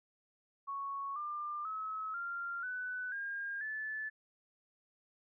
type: tone with pitch steps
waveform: sine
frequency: 1108.7 / 1195.2 / 1288.4 / 1388.8 / 1497.1 / 1613.9 / 1739.7 Hz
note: C#6 / D6 / E6 / F6 / F#6 / G6 / A6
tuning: 0 / +30 / -40 / -10 / +20 / +50 / -20 cents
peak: -37 dBFS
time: 0.67-4.1 s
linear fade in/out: 20 ms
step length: 490 ms
effects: none